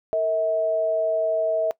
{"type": "tone pair together", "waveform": "sine", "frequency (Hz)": [456, 643.8], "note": ["A#4", "E5"], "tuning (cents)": [-38, -41], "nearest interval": "tritone", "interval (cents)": 597, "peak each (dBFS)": [-28, -20], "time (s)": [0.13, 1.71], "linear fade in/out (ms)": 0, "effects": ["noise-tail reverb RT60 0.1 s tail -21 dB re dry"]}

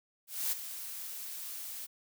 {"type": "noise with ADSR envelope", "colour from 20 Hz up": "blue", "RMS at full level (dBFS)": -31, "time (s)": [0.27, 1.87], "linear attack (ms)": 250, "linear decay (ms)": 17, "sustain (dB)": -11, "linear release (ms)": 22, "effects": []}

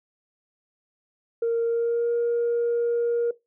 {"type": "tone with pitch glide", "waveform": "sine", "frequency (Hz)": [463.3, 471.9], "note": ["A#4", "A#4"], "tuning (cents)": [-11, 21], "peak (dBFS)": -19, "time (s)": [1.42, 3.31], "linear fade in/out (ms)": 5, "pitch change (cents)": 32, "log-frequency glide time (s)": [1.64, 2.11], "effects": ["noise-tail reverb RT60 0.2 s tail -19 dB re dry", "tanh soft clip ceiling -18 dBFS"]}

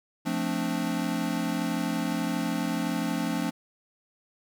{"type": "chord", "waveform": "square", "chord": "D minor seventh", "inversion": "first", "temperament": "equal", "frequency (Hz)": [174.61, 220, 261.6, 293.7], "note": ["F3", "A3", "C4", "D4"], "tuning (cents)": [0, 0, 0, 0], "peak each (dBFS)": -33, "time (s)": [0.25, 3.51], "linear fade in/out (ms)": 20, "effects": []}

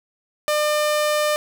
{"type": "tone", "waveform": "sawtooth", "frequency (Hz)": 600, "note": "D5", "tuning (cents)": 37, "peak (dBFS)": -14, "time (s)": [0.48, 1.36], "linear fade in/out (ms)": 0, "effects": []}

